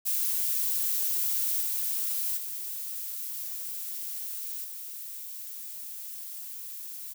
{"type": "noise with level steps", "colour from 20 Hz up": "violet", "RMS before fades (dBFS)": [-28, -30, -36, -40], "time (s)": [0.05, 7.14], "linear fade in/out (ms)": 20, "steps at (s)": [1.61, 2.37, 4.64], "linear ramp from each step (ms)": 5, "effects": []}